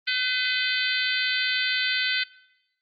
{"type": "harmonic tone with a mistuned harmonic", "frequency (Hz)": 506, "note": "B4", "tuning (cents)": 42, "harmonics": [3, 4, 5, 6, 7, 8, 9], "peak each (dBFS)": [-28, -29, -30, -31, -31, -32, -33], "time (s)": [0.07, 2.24], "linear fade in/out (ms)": 10, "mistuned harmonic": 6, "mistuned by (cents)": 40, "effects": ["noise-tail reverb RT60 0.9 s tail -21 dB re dry", "Opus 24 kbps"]}